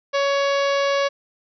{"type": "harmonic tone with a mistuned harmonic", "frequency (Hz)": 559, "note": "C#5", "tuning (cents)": 14, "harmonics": [1, 2, 3, 4, 5, 6, 7, 8, 9, 10], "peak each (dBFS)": [-19, -25, -29, -31, -33, -35, -36, -37, -38, -39], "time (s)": [0.13, 1.09], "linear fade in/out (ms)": 20, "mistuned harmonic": 10, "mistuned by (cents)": 53, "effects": []}